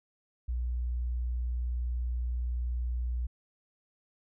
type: tone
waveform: sine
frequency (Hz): 60.6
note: B1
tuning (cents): -32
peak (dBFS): -29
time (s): 0.48-3.27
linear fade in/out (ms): 10
effects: none